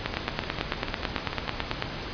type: two click trains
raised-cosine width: 0.3 ms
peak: -14 / -9 dBFS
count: 10 / 17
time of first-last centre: 0.14-1.479 / 0.06-1.824 s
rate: 6.72 / 9.07 Hz
effects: pink hiss -35 dBFS RMS until 2.13 s + resampled to 11025 Hz